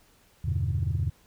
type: chord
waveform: sine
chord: E minor seventh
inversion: none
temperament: equal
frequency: 82.41 / 98 / 123.47 / 146.83 Hz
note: E2 / G2 / B2 / D3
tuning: 0 / 0 / 0 / 0 cents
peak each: -28 / -28 / -30 / -32 dBFS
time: 0.44-1.1 s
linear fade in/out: 10 ms
effects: tanh soft clip ceiling -18 dBFS + pink hiss -61 dBFS RMS until 1.26 s